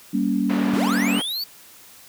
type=chord; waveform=sine; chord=G diminished; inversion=none; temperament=just; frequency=196 / 235.2 / 282.2 Hz; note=G3 / Bb3 / Db4; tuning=0 / +16 / +31 cents; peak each=-23 dBFS; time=0.13-1.2 s; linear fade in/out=10 ms
type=band-pass noise; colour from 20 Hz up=pink; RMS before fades=-31 dBFS; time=0.49-1.22 s; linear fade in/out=10 ms; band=370 to 2400 Hz; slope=12 dB/octave
type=linear sweep; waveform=square; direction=up; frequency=101.8 to 4638 Hz; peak=-25 dBFS; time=0.73-1.44 s; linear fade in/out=5 ms
effects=white hiss -47 dBFS RMS until 2.08 s + high-pass 60 Hz 12 dB/octave